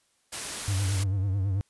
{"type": "noise", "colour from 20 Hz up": "white", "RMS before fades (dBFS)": -34, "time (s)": [0.32, 1.04], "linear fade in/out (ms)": 10}
{"type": "tone with vibrato", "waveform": "triangle", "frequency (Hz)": 97.2, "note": "G2", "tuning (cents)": -14, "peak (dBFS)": -22, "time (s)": [0.68, 1.61], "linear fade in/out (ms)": 0, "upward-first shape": "triangle", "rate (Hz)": 9.1, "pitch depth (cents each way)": 99}
{"effects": ["white hiss -69 dBFS RMS until 1.69 s", "resampled to 24000 Hz"]}